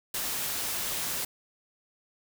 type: noise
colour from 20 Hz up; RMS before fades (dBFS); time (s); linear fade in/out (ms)
white; -32; 0.14-1.25; 5
effects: none